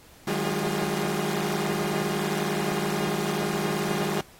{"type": "tone cluster", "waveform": "sawtooth", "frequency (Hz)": [154.6, 188.9, 208.4, 355.7, 405.4], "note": ["D#3", "F#3", "G#3", "F4", "G#4"], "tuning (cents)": [-11, 36, 6, 32, -42], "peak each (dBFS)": -28, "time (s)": [0.27, 4.21], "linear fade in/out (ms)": 5, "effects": ["pink hiss -53 dBFS RMS until 4.39 s", "AAC 48 kbps"]}